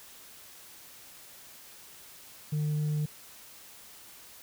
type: tone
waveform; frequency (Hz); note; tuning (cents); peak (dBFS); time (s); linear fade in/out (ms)
sine; 150.7; D3; +45; -24; 2.52-3.06; 10
effects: tanh soft clip ceiling -26 dBFS + white hiss -51 dBFS RMS until 4.42 s

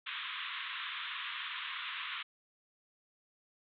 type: band-pass noise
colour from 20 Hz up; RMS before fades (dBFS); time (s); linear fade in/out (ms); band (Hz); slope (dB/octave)
white; -41; 0.06-2.23; 10; 1000 to 3700; 96
effects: none

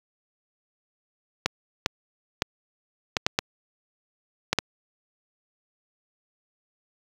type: clicks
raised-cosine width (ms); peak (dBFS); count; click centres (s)
0.2; -3; 8; 1.46 / 1.861 / 2.421 / 3.168 / 3.265 / 3.389 / 4.53 / 4.587
effects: high-pass 60 Hz 12 dB/octave + 7-bit

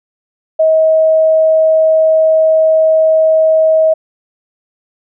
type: tone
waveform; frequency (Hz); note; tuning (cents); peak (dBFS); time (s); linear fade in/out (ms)
sine; 636; D#5; +38; -6; 0.59-3.94; 10
effects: none

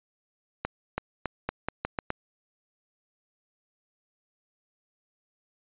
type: accelerating click train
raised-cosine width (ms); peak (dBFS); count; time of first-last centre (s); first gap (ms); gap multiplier
0.5; -13; 8; 0.65-2.104; 330; 0.84
effects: resampled to 8000 Hz

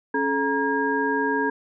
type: tone cluster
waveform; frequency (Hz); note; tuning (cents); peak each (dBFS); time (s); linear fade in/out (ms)
sine; 277 / 431.8 / 943 / 1630; C#4 / A4 / A#5 / G#6; -1 / -33 / +20 / -33; -26; 0.14-1.5; 5
effects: none

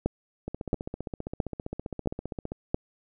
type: two click trains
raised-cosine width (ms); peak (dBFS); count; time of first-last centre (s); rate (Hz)
2; -20 / -11; 32 / 5; 0.48-2.519 / 0.06-2.745; 15.2 / 1.49
effects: none

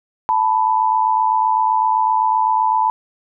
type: tone pair together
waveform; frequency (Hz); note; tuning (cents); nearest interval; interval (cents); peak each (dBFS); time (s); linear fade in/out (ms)
sine; 880 / 987.8; A5 / B5; 0 / 0; major second; 200; -16; 0.29-2.9; 0
effects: none

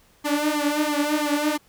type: tone with flanger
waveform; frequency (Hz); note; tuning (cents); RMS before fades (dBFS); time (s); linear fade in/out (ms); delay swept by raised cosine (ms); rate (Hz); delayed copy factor
sawtooth; 296.9; D4; +19; -23; 0.24-1.58; 20; 0.93 to 4.83; 3; +0.95
effects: pink hiss -58 dBFS RMS until 1.68 s

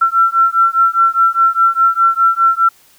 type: beating tone pair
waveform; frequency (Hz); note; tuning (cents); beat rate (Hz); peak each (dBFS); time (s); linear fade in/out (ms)
sine; 1349 / 1353.9; E6 / E6; +40 / +46; 4.9; -12; 0.01-2.69; 10
effects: white hiss -49 dBFS RMS until 2.98 s

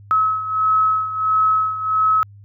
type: beating tone pair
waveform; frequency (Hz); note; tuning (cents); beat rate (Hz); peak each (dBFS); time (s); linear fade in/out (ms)
sine; 1286 / 1287.5; E6 / E6; -43 / -41; 1.5; -16 / -21; 0.11-2.23; 0
effects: added 101 Hz sine -40 dBFS peak until 2.44 s

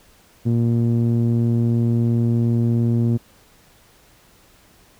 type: tone with low-pass filter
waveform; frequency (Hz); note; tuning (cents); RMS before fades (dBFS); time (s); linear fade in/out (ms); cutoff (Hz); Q
sawtooth; 117.1; A#2; +8; -18; 0.45-3.18; 20; 270; 1.5
effects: pink hiss -53 dBFS RMS until 4.99 s

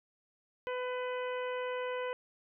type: harmonic tone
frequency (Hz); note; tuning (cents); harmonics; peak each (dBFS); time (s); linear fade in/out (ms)
501; B4; +25; 1 / 2 / 3 / 4 / 5 / 6; -35 / -41 / -45 / -47 / -49 / -51; 0.67-2.13; 0
effects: none

